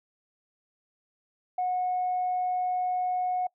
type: tone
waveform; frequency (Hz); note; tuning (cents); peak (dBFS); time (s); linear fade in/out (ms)
sine; 730; F#5; -24; -24; 1.58-3.47; 5
effects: noise-tail reverb RT60 0.1 s tail -23 dB re dry + tanh soft clip ceiling -21 dBFS